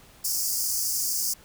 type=high-pass noise; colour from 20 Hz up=pink; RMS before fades=-27 dBFS; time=0.24-1.34 s; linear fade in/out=10 ms; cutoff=4800 Hz; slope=96 dB/octave; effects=pink hiss -53 dBFS RMS until 1.44 s